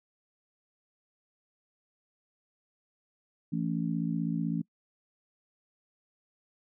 harmonic tone, 55.9 Hz, A1, 28 cents sharp, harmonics 3 / 4 / 5, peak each -31 / -33 / -34 dBFS, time 3.52-4.62 s, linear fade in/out 10 ms, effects noise-tail reverb RT60 0.1 s tail -25 dB re dry

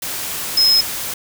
sine tone in noise, 5140 Hz, E8, 45 cents flat, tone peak -10 dBFS, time 0.57-0.81 s, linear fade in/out 5 ms, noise white, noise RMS -25 dBFS, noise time 0.02-1.14 s, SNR +12 dB, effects none

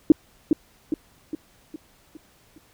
sine tone with echo, 309.2 Hz, D#4, 11 cents flat, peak -7 dBFS, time 0.1-0.12 s, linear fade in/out 2 ms, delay 410 ms, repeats 6, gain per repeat -6 dB, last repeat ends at 2.58 s, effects pink hiss -58 dBFS RMS until 2.73 s

